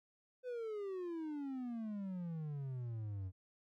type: exponential sweep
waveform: triangle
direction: down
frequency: 511 to 91 Hz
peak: -38 dBFS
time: 0.43-3.32 s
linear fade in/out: 50 ms
effects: none